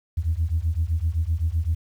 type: beating tone pair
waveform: sine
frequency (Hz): 77.78 / 85.58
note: D#2 / F2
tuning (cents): 0 / -35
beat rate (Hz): 7.8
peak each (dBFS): -23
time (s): 0.17-1.75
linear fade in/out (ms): 10
effects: tanh soft clip ceiling -14 dBFS + 9-bit